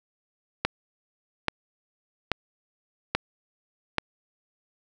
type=click train; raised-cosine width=0.3 ms; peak=-6 dBFS; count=5; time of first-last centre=0.65-3.983 s; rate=1.2 Hz; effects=none